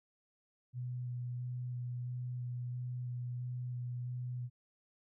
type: tone with vibrato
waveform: sine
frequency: 123.47 Hz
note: B2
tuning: in tune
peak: -37 dBFS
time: 0.73-4.5 s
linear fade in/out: 50 ms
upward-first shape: square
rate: 1.5 Hz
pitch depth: 10 cents each way
effects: none

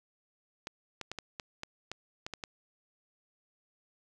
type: clicks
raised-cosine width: 0.2 ms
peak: -21 dBFS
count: 10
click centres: 0.671 / 1.013 / 1.116 / 1.187 / 1.398 / 1.634 / 1.916 / 2.265 / 2.337 / 2.438 s
effects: none

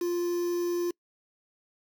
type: tone with quantisation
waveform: triangle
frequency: 349.2 Hz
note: F4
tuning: in tune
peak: -24 dBFS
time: 0.01-0.91 s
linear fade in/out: 5 ms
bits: 7
effects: noise-tail reverb RT60 0.1 s tail -26 dB re dry

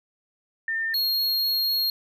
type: tone pair in turn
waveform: sine / square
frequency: 1805 / 4276 Hz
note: A6 / C8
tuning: +44 / +37 cents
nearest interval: octave + minor third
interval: 1493 cents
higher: second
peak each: -24 / -22 dBFS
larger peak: second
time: 0.68-0.94 / 0.94-1.9 s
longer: second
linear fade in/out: 2 ms
effects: none

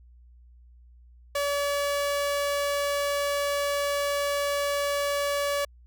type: tone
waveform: sawtooth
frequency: 571 Hz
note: D5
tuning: 49 cents flat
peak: -21 dBFS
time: 1.35-5.65 s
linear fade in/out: 5 ms
effects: added 60 Hz sine -50 dBFS peak until 5.86 s

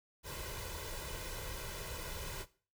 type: noise with comb filter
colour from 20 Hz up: pink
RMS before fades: -43 dBFS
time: 0.23-2.46 s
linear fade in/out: 50 ms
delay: 2 ms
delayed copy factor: +0.7
effects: noise-tail reverb RT60 0.4 s tail -18 dB re dry

